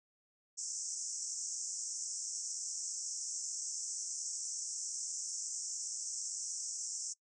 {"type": "band-pass noise", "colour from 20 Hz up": "pink", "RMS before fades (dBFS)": -41, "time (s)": [0.57, 7.14], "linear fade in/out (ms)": 20, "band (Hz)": [5500, 8200], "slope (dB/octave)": 96, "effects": ["noise-tail reverb RT60 0.1 s tail -22 dB re dry"]}